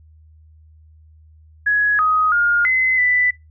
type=tone with pitch steps; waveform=sine; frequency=1676 / 1255 / 1419 / 2042 / 1987 Hz; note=G#6 / D#6 / F6 / C7 / B6; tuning=+15 / +15 / +27 / -43 / +10 cents; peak=-13 dBFS; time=1.66-3.31 s; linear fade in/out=10 ms; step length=330 ms; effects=noise-tail reverb RT60 0.2 s tail -22 dB re dry + added 78 Hz sine -45 dBFS peak until 3.5 s